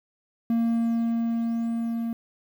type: tone with level ramp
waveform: triangle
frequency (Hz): 230.8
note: A#3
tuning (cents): -17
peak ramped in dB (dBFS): -18 to -24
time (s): 0.5-2.13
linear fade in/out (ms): 2
effects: 9-bit